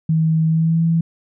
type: tone with pitch glide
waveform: sine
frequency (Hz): 160 to 165.26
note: D#3 to E3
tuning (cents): +49 to +5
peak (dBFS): -13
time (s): 0.09-1.01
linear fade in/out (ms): 5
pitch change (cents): +56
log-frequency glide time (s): 0.47-0.83
effects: none